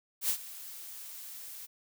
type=noise with ADSR envelope; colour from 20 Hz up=blue; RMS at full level=-28 dBFS; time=0.21-1.67 s; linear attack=81 ms; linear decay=79 ms; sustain=-17 dB; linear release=22 ms; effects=none